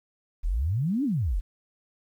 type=exponential two-way sweep; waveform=sine; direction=up then down; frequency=35.56 to 302.7 to 35.56 Hz; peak=-23 dBFS; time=0.43-1.41 s; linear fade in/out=20 ms; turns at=1.04 s; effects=10-bit